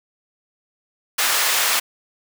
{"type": "high-pass noise", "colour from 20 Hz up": "pink", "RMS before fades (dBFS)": -19, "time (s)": [1.18, 1.8], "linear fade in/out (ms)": 10, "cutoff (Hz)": 1100, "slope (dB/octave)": 12, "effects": []}